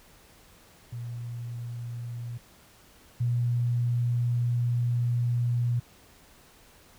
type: tone pair in turn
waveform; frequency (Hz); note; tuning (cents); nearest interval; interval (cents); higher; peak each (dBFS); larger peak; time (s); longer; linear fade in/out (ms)
sine; 119.2 / 120.45; A#2 / B2; +39 / -43; unison; 18; second; -33 / -23; second; 0.92-2.38 / 3.2-5.8; second; 10
effects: pink hiss -56 dBFS RMS until 6.98 s